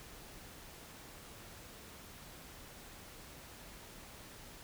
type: silence
effects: pink hiss -53 dBFS RMS until 4.63 s